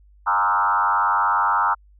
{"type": "tone with frequency modulation", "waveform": "sine", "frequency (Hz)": 1114, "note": "C#6", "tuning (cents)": 8, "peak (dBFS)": -16, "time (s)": [0.26, 1.75], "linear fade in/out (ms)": 20, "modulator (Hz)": 96.4, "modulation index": 3, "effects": ["added 50 Hz sine -49 dBFS peak until 1.99 s"]}